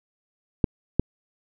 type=clicks; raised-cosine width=3 ms; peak=-5 dBFS; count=2; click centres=0.642 / 0.996 s; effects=none